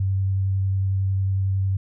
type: tone with vibrato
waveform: sine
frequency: 96.3 Hz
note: G2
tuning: 30 cents flat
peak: -19 dBFS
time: 0-1.77 s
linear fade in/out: 5 ms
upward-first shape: sine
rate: 11 Hz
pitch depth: 11 cents each way
effects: none